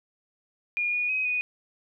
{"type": "tone with pitch steps", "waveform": "sine", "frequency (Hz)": [2429, 2452, 2528, 2479], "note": ["D#7", "D#7", "D#7", "D#7"], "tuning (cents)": [-42, -26, 27, -7], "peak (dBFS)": -24, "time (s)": [0.77, 1.41], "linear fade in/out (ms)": 0, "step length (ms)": 160, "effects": []}